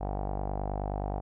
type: tone with low-pass filter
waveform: sawtooth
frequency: 49.54 Hz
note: G1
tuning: 19 cents sharp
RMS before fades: -33 dBFS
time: 0-1.21 s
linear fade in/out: 20 ms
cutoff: 760 Hz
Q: 5.1
effects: none